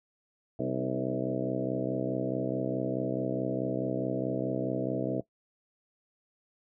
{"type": "harmonic tone with a mistuned harmonic", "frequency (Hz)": 64.7, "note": "C2", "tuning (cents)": -19, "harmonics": [2, 3, 4, 5, 6, 7, 8, 9, 10], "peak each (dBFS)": [-37, -38, -36, -35, -40, -36, -38, -41, -37], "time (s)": [0.59, 5.21], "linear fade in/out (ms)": 5, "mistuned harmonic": 5, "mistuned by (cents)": -34, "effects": ["noise-tail reverb RT60 0.1 s tail -17 dB re dry"]}